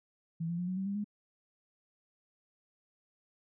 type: tone with pitch steps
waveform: sine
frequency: 164.81 / 171.21 / 177.87 / 184.78 / 191.96 / 199.42 / 207.2 Hz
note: E3 / F3 / F3 / F#3 / G3 / G3 / G#3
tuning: 0 / -34 / +32 / -2 / -36 / +30 / -4 cents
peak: -32 dBFS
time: 0.4-1.044 s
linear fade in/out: 10 ms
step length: 92 ms
effects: none